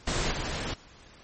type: noise with level steps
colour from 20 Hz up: pink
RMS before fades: -28 / -32 dBFS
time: 0.07-0.74 s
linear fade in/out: 5 ms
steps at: 0.31 s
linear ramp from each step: 10 ms
effects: pink hiss -53 dBFS RMS until 1.23 s + MP3 32 kbps